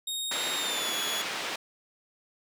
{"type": "tone with pitch glide", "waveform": "sawtooth", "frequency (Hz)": [3729, 3380], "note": ["A#7", "G#7"], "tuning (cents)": [0, 30], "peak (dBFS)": -28, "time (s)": [0.07, 1.22], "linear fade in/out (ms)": 5, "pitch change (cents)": -170, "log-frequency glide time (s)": [0.56, 0.93]}
{"type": "band-pass noise", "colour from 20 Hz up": "white", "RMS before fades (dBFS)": -34, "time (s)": [0.31, 1.56], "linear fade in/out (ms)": 5, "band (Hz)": [270, 3500], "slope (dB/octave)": 12}
{"effects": []}